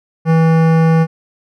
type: tone with hard clipping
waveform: sine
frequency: 162.5 Hz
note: E3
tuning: 24 cents flat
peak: -10 dBFS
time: 0.25-1.07 s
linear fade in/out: 50 ms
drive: 17 dB
effects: none